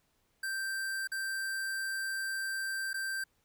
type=tone with dropouts; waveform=square; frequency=1568 Hz; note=G6; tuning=in tune; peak=-34 dBFS; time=0.43-3.24 s; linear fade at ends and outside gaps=5 ms; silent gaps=1.074-1.117 / 2.932-2.941 s; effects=pink hiss -74 dBFS RMS until 3.44 s